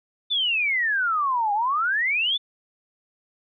sine exponential two-way sweep, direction down then up, 3581 to 801 to 3581 Hz, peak -20 dBFS, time 0.3-2.38 s, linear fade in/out 20 ms, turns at 1.53 s, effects none

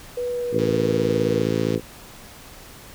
sine tone with pitch glide, 489.6 to 477.6 Hz, B4 to A#4, -15 to +42 cents, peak -23 dBFS, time 0.17-1.42 s, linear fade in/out 5 ms, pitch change -43 cents, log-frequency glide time 0.29-0.74 s
harmonic tone, 55.2 Hz, A1, 6 cents sharp, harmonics 2 / 3 / 4 / 5 / 6 / 7 / 8 / 9, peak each -28 / -28 / -28 / -28 / -28 / -28 / -28 / -28 dBFS, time 0.51-1.81 s, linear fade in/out 50 ms
click train, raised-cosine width 0.2 ms, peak -19 dBFS, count 161, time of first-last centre 0.59-1.749 s, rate 138 Hz
effects pink hiss -43 dBFS RMS until 2.94 s

